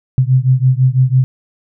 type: beating tone pair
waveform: sine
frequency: 126.8 / 132.8 Hz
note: B2 / C3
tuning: +46 / +26 cents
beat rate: 6 Hz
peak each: -11 / -12 dBFS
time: 0.18-1.24 s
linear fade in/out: 0 ms
effects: none